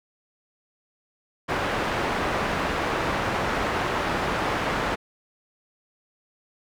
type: low-pass noise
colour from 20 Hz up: white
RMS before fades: -26 dBFS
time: 1.48-4.96 s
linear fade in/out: 20 ms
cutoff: 1400 Hz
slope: 12 dB/octave
effects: none